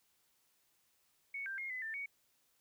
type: tone with pitch steps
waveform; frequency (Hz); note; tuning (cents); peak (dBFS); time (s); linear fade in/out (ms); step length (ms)
sine; 2219 / 1579 / 2141 / 2017 / 1784 / 2238; C#7 / G6 / C7 / B6 / A6 / C#7; +1 / +12 / +39 / +36 / +23 / +16; -39; 1.34-2.06; 5; 120
effects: white hiss -75 dBFS RMS until 2.6 s